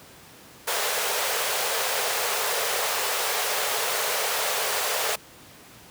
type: high-pass noise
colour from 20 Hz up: pink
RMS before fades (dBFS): -26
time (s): 0.67-5.16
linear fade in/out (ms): 10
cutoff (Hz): 410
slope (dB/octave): 96
effects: pink hiss -48 dBFS RMS until 5.9 s + high-pass 100 Hz 12 dB/octave